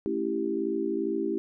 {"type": "chord", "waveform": "sine", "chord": "A dominant seventh", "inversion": "none", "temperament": "equal", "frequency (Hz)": [220, 277.2, 329.6, 392], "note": ["A3", "C#4", "E4", "G4"], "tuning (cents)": [0, 0, 0, 0], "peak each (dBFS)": [-35, -34, -30, -30], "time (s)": [0.06, 1.38], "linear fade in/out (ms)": 0, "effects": []}